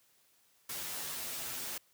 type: noise with comb filter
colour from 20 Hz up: white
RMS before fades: -40 dBFS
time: 0.69-1.78 s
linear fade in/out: 5 ms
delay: 10 ms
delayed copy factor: -1
effects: white hiss -69 dBFS RMS until 1.93 s + high-pass 60 Hz 12 dB/octave